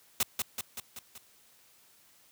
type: noise with echo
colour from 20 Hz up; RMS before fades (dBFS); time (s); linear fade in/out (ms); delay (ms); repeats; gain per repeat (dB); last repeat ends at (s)
white; -27; 0.2-0.23; 2; 190; 5; -4; 1.18
effects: white hiss -62 dBFS RMS until 2.31 s + high-pass 60 Hz 12 dB/octave